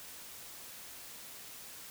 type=silence; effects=white hiss -49 dBFS RMS until 1.9 s